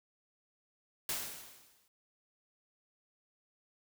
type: noise with exponential decay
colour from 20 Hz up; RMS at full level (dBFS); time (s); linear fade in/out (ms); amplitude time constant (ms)
white; -34; 1.09-1.88; 2; 170
effects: none